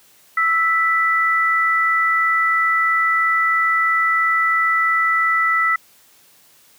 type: tone pair together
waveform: sine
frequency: 1318.5 / 1975.5 Hz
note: E6 / B6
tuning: 0 / 0 cents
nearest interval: perfect fifth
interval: 700 cents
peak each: -17 dBFS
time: 0.37-5.76 s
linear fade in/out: 5 ms
effects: white hiss -52 dBFS RMS until 6.78 s + high-pass 80 Hz 12 dB/octave